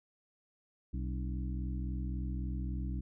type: harmonic tone with a mistuned harmonic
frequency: 63.6 Hz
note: C2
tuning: 48 cents flat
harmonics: 1 / 2 / 3 / 4 / 5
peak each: -35 / -42 / -43 / -47 / -49 dBFS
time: 0.93-3.01 s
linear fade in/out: 10 ms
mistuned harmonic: 4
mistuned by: +130 cents
effects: none